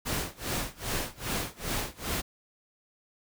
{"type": "noise with tremolo", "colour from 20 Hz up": "pink", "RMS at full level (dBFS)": -30, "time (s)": [0.05, 2.22], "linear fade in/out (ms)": 20, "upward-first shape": "sine", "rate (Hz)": 2.5, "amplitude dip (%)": 95, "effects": []}